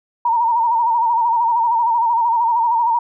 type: tone with vibrato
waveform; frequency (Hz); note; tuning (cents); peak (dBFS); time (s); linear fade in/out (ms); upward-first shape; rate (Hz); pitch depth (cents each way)
sine; 932.3; A#5; 0; -13; 0.25-2.99; 5; sine; 13; 68
effects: none